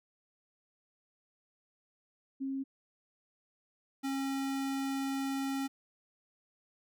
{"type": "tone pair in turn", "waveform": ["sine", "square"], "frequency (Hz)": [269.8, 271.7], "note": ["C#4", "C#4"], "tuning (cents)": [-47, -35], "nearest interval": "unison", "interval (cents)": 12, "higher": "second", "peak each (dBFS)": [-33, -33], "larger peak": "neither", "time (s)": [[2.4, 2.64], [4.03, 5.68]], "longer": "second", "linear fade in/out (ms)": 20, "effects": []}